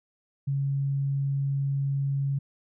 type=tone; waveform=sine; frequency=138.59 Hz; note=C#3; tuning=in tune; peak=-24 dBFS; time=0.47-2.39 s; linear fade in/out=10 ms; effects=none